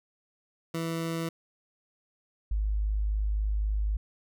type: tone pair in turn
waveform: 20% pulse / sine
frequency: 164.81 / 51.91 Hz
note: E3 / G#1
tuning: 0 / 0 cents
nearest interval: octave + minor sixth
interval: 2000 cents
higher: first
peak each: -25 dBFS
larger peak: neither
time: 0.74-1.29 / 2.51-3.97 s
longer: second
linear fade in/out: 5 ms
effects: none